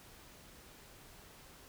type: silence
effects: pink hiss -57 dBFS RMS until 1.68 s